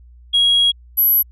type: tone pair in turn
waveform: sine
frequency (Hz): 3300 / 11760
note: G#7 / F#9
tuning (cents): -12 / -12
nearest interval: octave + minor seventh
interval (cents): 2200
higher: second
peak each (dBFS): -9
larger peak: neither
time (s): 0.33-0.72 / 0.97-1.23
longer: first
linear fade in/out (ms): 20
effects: tanh soft clip ceiling -9 dBFS + added 60 Hz sine -41 dBFS peak until 1.31 s